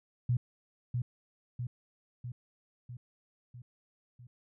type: tone with echo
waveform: sine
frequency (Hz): 122.2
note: B2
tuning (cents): -18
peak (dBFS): -25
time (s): 0.29-0.37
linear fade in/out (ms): 5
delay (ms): 650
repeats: 6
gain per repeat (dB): -4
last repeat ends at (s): 4.27
effects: none